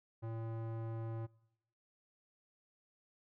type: tone with low-pass filter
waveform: square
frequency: 113.3 Hz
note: A#2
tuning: 49 cents flat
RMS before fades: -42 dBFS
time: 0.22-1.27 s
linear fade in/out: 20 ms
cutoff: 1000 Hz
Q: 0.89
effects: noise-tail reverb RT60 0.9 s tail -24 dB re dry

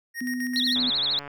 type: tone with tremolo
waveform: square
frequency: 1864.7 Hz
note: A#6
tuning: in tune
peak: -30 dBFS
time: 0.14-0.79 s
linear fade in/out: 50 ms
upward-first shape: square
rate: 7.6 Hz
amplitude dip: 65%
type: tone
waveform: sine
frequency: 249.9 Hz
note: B3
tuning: 21 cents sharp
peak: -27 dBFS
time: 0.21-0.9 s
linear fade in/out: 5 ms
type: tone with vibrato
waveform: sine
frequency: 3812 Hz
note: A#7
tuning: 38 cents sharp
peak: -22 dBFS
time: 0.56-1.19 s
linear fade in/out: 0 ms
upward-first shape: triangle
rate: 13 Hz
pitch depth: 260 cents each way
type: click train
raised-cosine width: 0.5 ms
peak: -24 dBFS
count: 75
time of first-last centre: 0.76-1.277 s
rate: 143 Hz
effects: none

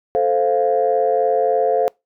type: chord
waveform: sine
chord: F major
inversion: first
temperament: equal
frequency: 440 / 523.3 / 698.5 Hz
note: A4 / C5 / F5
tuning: 0 / 0 / 0 cents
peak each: -18 dBFS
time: 0.15-1.88 s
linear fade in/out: 0 ms
effects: noise-tail reverb RT60 0.2 s tail -26 dB re dry + tanh soft clip ceiling -6 dBFS

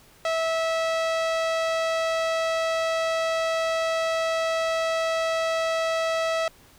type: tone with low-pass filter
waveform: sawtooth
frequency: 652 Hz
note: E5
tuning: 19 cents flat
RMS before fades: -25 dBFS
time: 0.25-6.48 s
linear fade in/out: 2 ms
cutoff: 5600 Hz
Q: 0.64
effects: pink hiss -54 dBFS RMS until 6.78 s

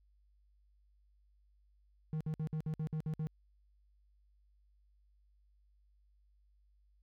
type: tone bursts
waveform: triangle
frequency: 156.1 Hz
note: D#3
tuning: 6 cents sharp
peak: -32 dBFS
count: 9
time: 2.13-3.27 s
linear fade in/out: 0 ms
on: 76 ms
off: 57 ms
effects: added 50 Hz sine -66 dBFS peak until 7.02 s

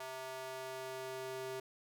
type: tone with high-pass filter sweep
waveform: square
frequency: 130.81 Hz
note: C3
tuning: in tune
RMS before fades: -44 dBFS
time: 0-1.6 s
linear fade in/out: 5 ms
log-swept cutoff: 700 to 390 Hz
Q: 1.6
effects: none

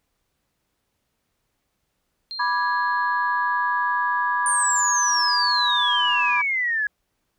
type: tone with exponential decay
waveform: sine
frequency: 4186 Hz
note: C8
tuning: in tune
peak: -29 dBFS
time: 2.31-4.2 s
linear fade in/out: 0 ms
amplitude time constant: 410 ms
type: chord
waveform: sine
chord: G# diminished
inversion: first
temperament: equal with one note detuned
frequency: 983.8 / 1174.7 / 1661.2 Hz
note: B5 / D6 / G#6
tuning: -7 / 0 / 0 cents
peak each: -22 / -27 / -24 dBFS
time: 2.39-6.42 s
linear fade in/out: 10 ms
type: exponential sweep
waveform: sine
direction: down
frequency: 9100 to 1661.2 Hz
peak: -20 dBFS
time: 4.46-6.87 s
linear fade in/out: 2 ms
effects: tanh soft clip ceiling -8 dBFS + pink hiss -74 dBFS RMS until 7.38 s

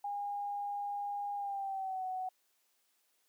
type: tone with pitch glide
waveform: sine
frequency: 813 to 745.5 Hz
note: G#5 to F#5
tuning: -37 to +13 cents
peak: -35 dBFS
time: 0.04-2.29 s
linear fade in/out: 5 ms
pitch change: -150 cents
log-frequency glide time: 1.36-2.05 s
effects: white hiss -75 dBFS RMS until 3.28 s + high-pass 300 Hz 12 dB/octave

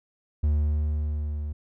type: tone with level ramp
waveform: triangle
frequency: 74.9 Hz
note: D2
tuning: 35 cents sharp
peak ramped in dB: -17 to -27 dBFS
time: 0.43-1.53 s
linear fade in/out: 10 ms
effects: none

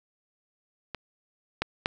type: clicks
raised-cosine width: 0.3 ms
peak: -18 / -10 / -9 dBFS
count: 3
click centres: 0.947 / 1.62 / 1.859 s
effects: none

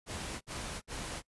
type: noise bursts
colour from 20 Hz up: pink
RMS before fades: -40 dBFS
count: 3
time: 0.06-1.224 s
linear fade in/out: 50 ms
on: 350 ms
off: 57 ms
effects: noise-tail reverb RT60 0.1 s tail -23 dB re dry + resampled to 24000 Hz

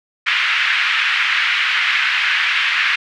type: band-pass noise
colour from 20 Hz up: white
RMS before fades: -17 dBFS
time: 0.26-2.96 s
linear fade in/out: 10 ms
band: 1500 to 2700 Hz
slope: 24 dB/octave
effects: none

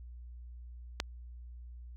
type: click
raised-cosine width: 0.2 ms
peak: -13 dBFS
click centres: 1.001 s
effects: added 60 Hz sine -45 dBFS peak until 1.96 s

